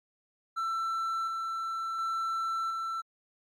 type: tone with tremolo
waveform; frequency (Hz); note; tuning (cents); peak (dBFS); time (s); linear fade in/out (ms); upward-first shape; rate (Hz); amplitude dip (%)
triangle; 1337; E6; +24; -27; 0.56-3.02; 20; square; 0.7; 25
effects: MP3 64 kbps